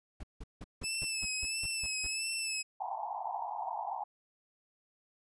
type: noise bursts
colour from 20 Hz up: brown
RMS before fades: -42 dBFS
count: 10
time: 0.2-2.07 s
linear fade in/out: 5 ms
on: 34 ms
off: 170 ms
type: tone with vibrato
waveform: 15% pulse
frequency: 2613 Hz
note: E7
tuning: 16 cents flat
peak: -26 dBFS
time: 0.83-2.63 s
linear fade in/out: 20 ms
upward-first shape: sine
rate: 1.5 Hz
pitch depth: 49 cents each way
type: band-pass noise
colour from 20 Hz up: white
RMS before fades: -38 dBFS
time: 2.8-4.04 s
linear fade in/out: 10 ms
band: 700 to 960 Hz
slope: 96 dB/octave
effects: resampled to 24000 Hz